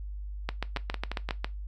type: two click trains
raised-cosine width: 0.3 ms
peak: -16 / -14 dBFS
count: 4 / 8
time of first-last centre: 0.77-1.289 / 0.49-1.445 s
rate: 5.78 / 7.33 Hz
effects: noise-tail reverb RT60 0.2 s tail -18 dB re dry + added 50 Hz sine -35 dBFS peak until 1.67 s